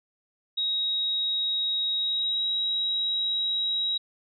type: tone with pitch glide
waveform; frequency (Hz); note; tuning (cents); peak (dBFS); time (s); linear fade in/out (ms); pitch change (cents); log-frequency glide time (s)
sine; 3795 to 3839; A#7 to B7; +30 to -50; -24; 0.57-3.98; 10; +20; 1.96-2.44
effects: none